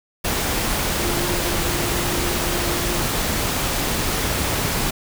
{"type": "tone in noise", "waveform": "sine", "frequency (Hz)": 349.2, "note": "F4", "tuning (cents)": 0, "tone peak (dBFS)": -28, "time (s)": [0.98, 3.02], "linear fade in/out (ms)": 10, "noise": "pink", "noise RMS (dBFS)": -22, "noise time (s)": [0.24, 4.91], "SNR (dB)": -9, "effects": []}